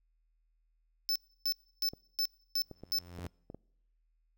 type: tone bursts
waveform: square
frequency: 5274 Hz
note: E8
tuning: in tune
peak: -29 dBFS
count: 6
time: 1.09-2.986 s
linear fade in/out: 0 ms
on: 66 ms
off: 300 ms
type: clicks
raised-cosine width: 2 ms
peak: -32 dBFS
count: 7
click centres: 1.935 / 2.713 / 2.836 / 3.189 / 3.248 / 3.501 / 3.546 s
type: tone with exponential growth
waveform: sawtooth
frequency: 87.6 Hz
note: F2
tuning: 6 cents sharp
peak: -35 dBFS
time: 2.62-3.27 s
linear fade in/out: 0 ms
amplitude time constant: 140 ms
effects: noise-tail reverb RT60 0.8 s tail -26 dB re dry + added 40 Hz sine -70 dBFS peak until 4.37 s